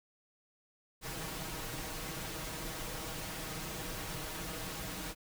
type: noise with comb filter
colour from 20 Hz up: pink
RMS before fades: -41 dBFS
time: 1.01-5.15 s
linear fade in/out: 50 ms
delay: 6.3 ms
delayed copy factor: +0.6
effects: none